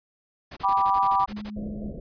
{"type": "noise bursts", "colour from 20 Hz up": "pink", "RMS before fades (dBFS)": -40, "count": 12, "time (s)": [0.51, 1.503], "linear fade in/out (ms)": 10, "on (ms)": 58, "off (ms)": 27}
{"type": "chord", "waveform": "sine", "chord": "G major", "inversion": "none", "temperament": "equal with one note detuned", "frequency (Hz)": [784, 980.9, 1174.7], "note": ["G5", "B5", "D6"], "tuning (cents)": [0, -12, 0], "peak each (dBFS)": [-24, -22, -24], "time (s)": [0.63, 1.26], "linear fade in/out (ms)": 20}
{"type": "tone with tremolo", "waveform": "sine", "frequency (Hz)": 209.3, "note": "G#3", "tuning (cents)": 14, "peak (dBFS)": -31, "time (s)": [1.28, 1.93], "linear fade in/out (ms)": 50, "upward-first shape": "sine", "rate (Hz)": 3.8, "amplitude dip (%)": 30}
{"type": "low-pass noise", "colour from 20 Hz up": "pink", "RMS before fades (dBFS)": -37, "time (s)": [1.56, 2], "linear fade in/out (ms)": 5, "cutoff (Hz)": 660, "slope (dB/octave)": 96}
{"effects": ["resampled to 11025 Hz"]}